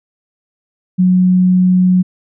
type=tone; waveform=sine; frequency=183 Hz; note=F#3; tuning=19 cents flat; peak=-7 dBFS; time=0.98-2.03 s; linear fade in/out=20 ms; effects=none